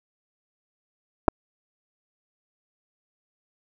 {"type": "clicks", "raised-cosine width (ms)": 1, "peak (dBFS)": -3, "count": 2, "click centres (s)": [1.281, 1.284], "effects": []}